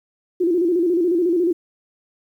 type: tone with vibrato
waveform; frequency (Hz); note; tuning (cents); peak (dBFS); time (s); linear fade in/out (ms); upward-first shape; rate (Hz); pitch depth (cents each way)
sine; 346.9; F4; -12; -15; 0.4-1.53; 10; square; 14; 78
effects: 9-bit